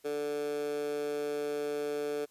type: tone with high-pass filter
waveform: 15% pulse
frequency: 146.6 Hz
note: D3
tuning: 3 cents flat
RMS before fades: -34 dBFS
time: 0.04-2.26 s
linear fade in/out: 20 ms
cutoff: 410 Hz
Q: 4.2
effects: white hiss -66 dBFS RMS until 2.3 s + resampled to 32000 Hz